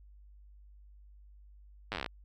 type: slowing click train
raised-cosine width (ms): 0.3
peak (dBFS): -19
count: 12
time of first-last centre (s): 1.92-2.062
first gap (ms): 9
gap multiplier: 1.07
effects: added 50 Hz sine -53 dBFS peak until 2.24 s